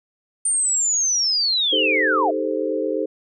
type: linear sweep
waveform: sine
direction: down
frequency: 9000 to 605 Hz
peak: -17 dBFS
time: 0.45-2.31 s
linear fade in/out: 5 ms
type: chord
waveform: sine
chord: A half-diminished seventh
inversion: second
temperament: equal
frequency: 311.1 / 392 / 440 / 523.3 Hz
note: Eb4 / G4 / A4 / C5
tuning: 0 / 0 / 0 / 0 cents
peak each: -26 / -27 / -25 / -25 dBFS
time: 1.72-3.06 s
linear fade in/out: 10 ms
effects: none